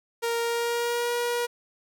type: tone with pitch glide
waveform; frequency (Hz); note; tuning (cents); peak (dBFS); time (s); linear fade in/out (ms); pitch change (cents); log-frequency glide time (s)
sawtooth; 466.2 to 479.3; A#4 to A#4; 0 to +48; -21; 0.22-1.47; 20; +48; 0.4-1.13
effects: none